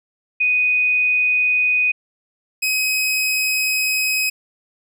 sine / sawtooth tone pair in turn, 2489 / 2534 Hz, D#7 / D#7, 0 / +31 cents, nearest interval unison, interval 31 cents, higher second, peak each -14 dBFS, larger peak neither, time 0.4-1.92 / 2.62-4.3 s, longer second, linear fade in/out 10 ms, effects none

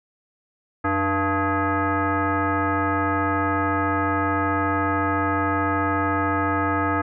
sine tone with frequency modulation, 482.3 Hz, B4, 41 cents flat, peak -19 dBFS, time 0.84-7.02 s, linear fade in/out 10 ms, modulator 390 Hz, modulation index 3, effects none

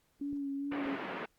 sine tone with vibrato, 281.2 Hz, C#4, 25 cents sharp, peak -34 dBFS, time 0.21-0.96 s, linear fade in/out 5 ms, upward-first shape sine, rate 2.4 Hz, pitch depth 29 cents each way
clicks, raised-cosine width 3 ms, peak -36 / -43 / -41 dBFS, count 3, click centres 0.329 / 0.723 / 0.859 s
pink band-pass noise, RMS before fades -40 dBFS, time 0.71-1.26 s, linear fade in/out 10 ms, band 210 to 2500 Hz, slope 24 dB/octave
effects pink hiss -73 dBFS RMS until 1.38 s + Opus 48 kbps

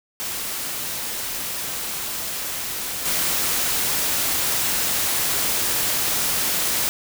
white noise with level steps, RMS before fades -28 / -22 dBFS, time 0.2-6.89 s, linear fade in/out 0 ms, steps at 3.05 s, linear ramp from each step 10 ms, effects none

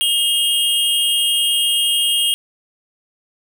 square tone pair together, 2851 / 3220 Hz, F7 / G7, +35 / +46 cents, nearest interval major second, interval 211 cents, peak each -18 dBFS, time 0.01-2.34 s, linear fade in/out 0 ms, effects none

